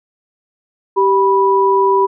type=tone pair together; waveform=sine; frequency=389.7 / 982 Hz; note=G4 / B5; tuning=-10 / -10 cents; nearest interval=octave + major third; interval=1600 cents; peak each=-12 dBFS; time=0.96-2.07 s; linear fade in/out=20 ms; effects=none